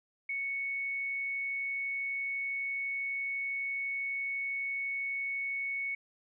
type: tone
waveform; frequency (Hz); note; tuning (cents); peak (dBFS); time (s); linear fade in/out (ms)
sine; 2217; C#7; 0; -32; 0.29-5.95; 5
effects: none